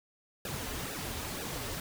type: noise with flanger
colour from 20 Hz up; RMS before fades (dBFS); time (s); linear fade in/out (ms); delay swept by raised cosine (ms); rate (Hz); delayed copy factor
pink; -38; 0.45-1.8; 2; 0.91 to 6.21; 2.1; -0.75
effects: none